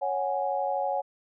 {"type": "chord", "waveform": "sine", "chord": "C# suspended fourth", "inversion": "none", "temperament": "just", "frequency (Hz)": [554.4, 739.2, 831.5], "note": ["C#5", "F#5", "G#5"], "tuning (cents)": [0, -2, 2], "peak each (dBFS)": -30, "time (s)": [0.01, 1.02], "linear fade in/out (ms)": 20, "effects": []}